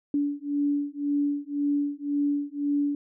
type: beating tone pair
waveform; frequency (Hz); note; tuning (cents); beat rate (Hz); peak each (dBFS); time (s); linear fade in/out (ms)
sine; 286.8 / 288.7; D4 / D4; -41 / -30; 1.9; -27; 0.14-2.95; 2
effects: none